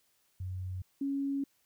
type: tone pair in turn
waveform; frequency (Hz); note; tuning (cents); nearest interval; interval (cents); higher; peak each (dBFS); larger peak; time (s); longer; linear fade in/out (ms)
sine; 92.5 / 277.2; F#2 / C#4; 0 / 0; octave + perfect fifth; 1900; second; -35 / -30; second; 0.4-0.82 / 1.01-1.44; second; 5
effects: white hiss -72 dBFS RMS until 1.65 s